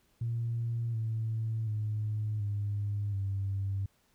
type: tone with pitch steps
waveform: sine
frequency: 116.54 / 111.6 / 106.87 / 102.34 / 98 Hz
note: A#2 / A2 / A2 / G#2 / G2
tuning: 0 / +25 / -50 / -25 / 0 cents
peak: -29 dBFS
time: 0.21-3.86 s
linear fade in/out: 5 ms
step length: 730 ms
effects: tanh soft clip ceiling -25 dBFS + pink hiss -70 dBFS RMS until 4.14 s